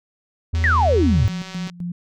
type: tone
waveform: triangle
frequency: 81.5 Hz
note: E2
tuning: 19 cents flat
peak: -15 dBFS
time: 0.53-1.27 s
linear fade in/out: 10 ms
type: click train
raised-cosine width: 0.2 ms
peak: -19 dBFS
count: 218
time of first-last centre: 0.55-1.698 s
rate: 189 Hz
type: exponential sweep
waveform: sine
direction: down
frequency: 1998 to 94.8 Hz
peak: -15 dBFS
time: 0.64-1.28 s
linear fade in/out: 0 ms
type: tone with tremolo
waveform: sine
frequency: 174.61 Hz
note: F3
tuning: in tune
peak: -24 dBFS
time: 1.29-1.92 s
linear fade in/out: 5 ms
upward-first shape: square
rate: 3.9 Hz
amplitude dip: 80%
effects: none